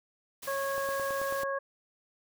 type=noise; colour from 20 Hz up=white; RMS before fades=-43 dBFS; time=0.42-1.44 s; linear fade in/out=10 ms
type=harmonic tone; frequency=549 Hz; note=C#5; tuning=17 cents flat; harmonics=1 / 2 / 3; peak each=-32 / -35 / -37 dBFS; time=0.47-1.59 s; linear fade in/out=10 ms
type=click train; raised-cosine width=1 ms; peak=-28 dBFS; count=7; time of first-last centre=0.78-1.434 s; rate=9.18 Hz
effects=none